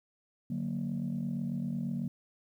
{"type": "chord", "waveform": "sine", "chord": "D augmented", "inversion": "none", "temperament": "equal", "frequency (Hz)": [146.83, 185, 233.1], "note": ["D3", "F#3", "A#3"], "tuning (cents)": [0, 0, 0], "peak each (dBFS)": [-36, -35, -34], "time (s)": [0.5, 2.08], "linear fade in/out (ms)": 5, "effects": ["tanh soft clip ceiling -26 dBFS", "11-bit"]}